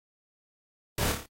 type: noise with echo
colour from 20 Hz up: pink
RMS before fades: -30 dBFS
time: 0.98-1.12 s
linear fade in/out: 2 ms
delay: 28 ms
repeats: 5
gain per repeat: -4 dB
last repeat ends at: 1.26 s
effects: AAC 48 kbps